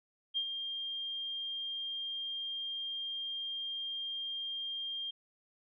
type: tone with ADSR envelope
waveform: sine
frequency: 3203 Hz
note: G7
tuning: 37 cents sharp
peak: -29 dBFS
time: 0.34-5.11 s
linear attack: 31 ms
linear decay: 73 ms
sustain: -7 dB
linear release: 9 ms
effects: none